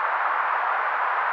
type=band-pass noise; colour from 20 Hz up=pink; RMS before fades=-24 dBFS; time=0-1.32 s; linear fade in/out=0 ms; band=880 to 1500 Hz; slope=24 dB/octave; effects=none